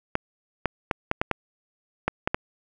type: clicks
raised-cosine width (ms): 0.5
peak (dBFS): -7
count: 9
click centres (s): 0.154 / 0.657 / 0.912 / 1.114 / 1.215 / 1.313 / 2.08 / 2.275 / 2.345
effects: none